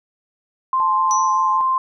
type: tone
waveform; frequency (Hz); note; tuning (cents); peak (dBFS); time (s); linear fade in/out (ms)
sine; 1046.5; C6; 0; -15; 0.73-1.78; 2
type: tone with vibrato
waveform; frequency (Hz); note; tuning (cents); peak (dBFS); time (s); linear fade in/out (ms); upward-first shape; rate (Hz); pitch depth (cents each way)
sine; 867; A5; -26; -22; 0.8-1.61; 0; square; 5.3; 23
type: tone with exponential decay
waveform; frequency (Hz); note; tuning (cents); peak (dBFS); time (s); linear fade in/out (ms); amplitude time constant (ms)
sine; 5920; F#8; 0; -19; 1.11-1.57; 0; 100
effects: none